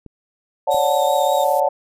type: clicks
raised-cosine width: 3 ms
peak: -25 dBFS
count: 2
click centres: 0.063 / 0.745 s
type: chord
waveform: sine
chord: D major seventh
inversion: third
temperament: just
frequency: 550.6 / 587.3 / 734.2 / 881 Hz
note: C#5 / D5 / F#5 / A5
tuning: -12 / 0 / -14 / +2 cents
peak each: -20 dBFS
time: 0.67-1.69 s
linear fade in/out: 10 ms
type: tone with vibrato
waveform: 30% pulse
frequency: 3729 Hz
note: A#7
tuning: in tune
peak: -27 dBFS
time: 0.7-1.45 s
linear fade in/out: 20 ms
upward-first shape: sine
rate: 5.1 Hz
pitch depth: 35 cents each way
type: noise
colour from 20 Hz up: violet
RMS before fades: -32 dBFS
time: 0.71-1.6 s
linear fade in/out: 2 ms
effects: resampled to 32000 Hz